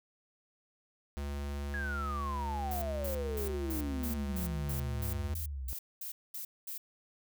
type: tone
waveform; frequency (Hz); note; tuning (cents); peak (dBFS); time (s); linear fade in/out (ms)
square; 71.2; C#2; +47; -36; 1.17-5.34; 0
type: exponential sweep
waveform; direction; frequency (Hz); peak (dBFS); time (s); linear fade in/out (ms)
sine; down; 1681 to 59.9; -36; 1.74-5.73; 0
type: noise bursts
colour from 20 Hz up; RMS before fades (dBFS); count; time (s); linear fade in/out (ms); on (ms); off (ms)
violet; -41; 13; 2.71-6.78; 5; 110; 220
effects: none